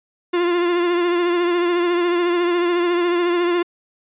45% pulse tone with vibrato, 349.2 Hz, F4, in tune, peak -16 dBFS, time 0.33-3.63 s, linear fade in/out 10 ms, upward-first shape triangle, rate 14 Hz, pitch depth 41 cents each way, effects resampled to 8000 Hz

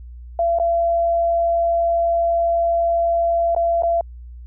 sine tone with dropouts, 678 Hz, E5, 49 cents sharp, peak -15 dBFS, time 0.39-4.01 s, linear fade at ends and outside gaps 2 ms, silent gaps 0.587-0.598 / 3.549-3.563 / 3.823-3.833 s, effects added 60 Hz sine -34 dBFS peak until 4.46 s

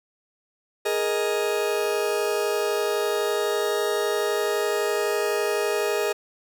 40% pulse chord, Ab suspended second, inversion none, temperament just, 415.3 / 467.2 / 623 Hz, Ab4 / Bb4 / Eb5, 0 / +4 / +2 cents, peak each -24 / -27 / -28 dBFS, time 0.85-6.13 s, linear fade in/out 10 ms, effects none

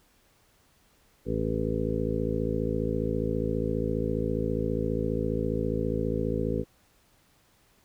harmonic tone, 54.8 Hz, A1, 6 cents flat, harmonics 1 / 2 / 3 / 4 / 5 / 7 / 8 / 9, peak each -34 / -34 / -34 / -34 / -34 / -34 / -34 / -34 dBFS, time 1.25-6.65 s, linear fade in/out 50 ms, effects pink hiss -64 dBFS RMS until 7.84 s

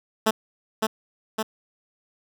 10% pulse tone with echo, 219 Hz, A3, 8 cents flat, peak -9 dBFS, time 0.26-0.31 s, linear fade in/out 10 ms, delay 560 ms, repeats 2, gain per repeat -3 dB, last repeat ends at 1.43 s, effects none

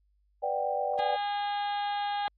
sine chord, G major seventh, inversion first, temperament equal with one note detuned, 493.9 / 587.3 / 740 / 788.1 Hz, B4 / D5 / F#5 / G5, 0 / 0 / 0 / +9 cents, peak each -35 / -32 / -35 / -31 dBFS, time 0.42-1.17 s, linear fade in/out 20 ms
harmonic tone, 408.7 Hz, G#4, 28 cents flat, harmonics 2 / 3 / 4 / 5 / 6 / 7 / 8 / 9 / 10, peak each -29 / -45 / -41 / -48 / -51 / -48 / -44 / -46 / -50 dBFS, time 0.99-2.28 s, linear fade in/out 0 ms
effects added 50 Hz sine -66 dBFS peak until 2.37 s + AAC 32 kbps

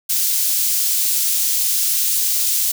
white high-pass noise, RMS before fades -18 dBFS, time 0.09-2.72 s, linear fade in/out 10 ms, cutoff 4600 Hz, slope 12 dB/octave, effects none

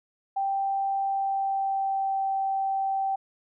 sine tone with pitch glide, 784 to 777.2 Hz, G5 to G5, 0 to -15 cents, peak -24 dBFS, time 0.36-3.16 s, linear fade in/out 10 ms, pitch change -15 cents, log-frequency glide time 1.03-2.22 s, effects none

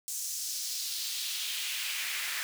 pink noise with high-pass filter sweep, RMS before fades -35 dBFS, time 0.08-2.43 s, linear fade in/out 0 ms, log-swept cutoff 7100 to 1800 Hz, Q 1.9, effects none

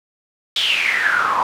pink noise with band-pass filter sweep, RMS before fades -18 dBFS, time 0.56-1.43 s, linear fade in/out 2 ms, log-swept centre 3500 to 970 Hz, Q 8.8, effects none

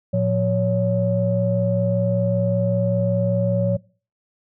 sine tone cluster, 113.5 / 178.7 / 561 Hz, A#2 / F3 / C#5, -46 / +40 / +21 cents, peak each -21 dBFS, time 0.13-3.77 s, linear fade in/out 10 ms, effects noise-tail reverb RT60 0.4 s tail -23 dB re dry + tanh soft clip ceiling -7 dBFS

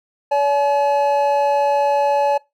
triangle tone pair together, 569.3 / 853 Hz, C#5 / G#5, +46 / +46 cents, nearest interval perfect fifth, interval 700 cents, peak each -15 dBFS, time 0.31-2.38 s, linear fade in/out 10 ms, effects noise-tail reverb RT60 0.2 s tail -22 dB re dry

